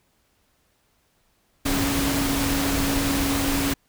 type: tone in noise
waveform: sine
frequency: 277.2 Hz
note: C#4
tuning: in tune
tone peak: -24 dBFS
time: 1.65-3.74 s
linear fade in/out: 10 ms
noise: pink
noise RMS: -25 dBFS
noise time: 1.65-3.74 s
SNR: -2 dB
effects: pink hiss -66 dBFS RMS until 3.88 s